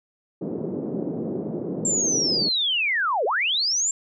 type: band-pass noise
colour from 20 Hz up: white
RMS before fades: -29 dBFS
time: 0.41-2.49 s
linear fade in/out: 10 ms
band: 160 to 420 Hz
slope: 24 dB/octave
type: linear two-way sweep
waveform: sine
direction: down then up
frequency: 7459 to 390 to 7459 Hz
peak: -20 dBFS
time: 1.85-3.91 s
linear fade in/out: 2 ms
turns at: 3.25 s
effects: none